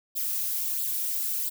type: noise with flanger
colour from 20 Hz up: violet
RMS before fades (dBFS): -29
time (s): 0.15-1.5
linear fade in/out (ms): 20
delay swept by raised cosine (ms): 0.24 to 3.84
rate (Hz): 1.5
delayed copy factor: +0.7
effects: none